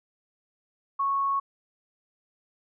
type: tone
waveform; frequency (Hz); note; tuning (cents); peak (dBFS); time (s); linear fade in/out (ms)
sine; 1104; C#6; -7; -23; 0.99-1.4; 10
effects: none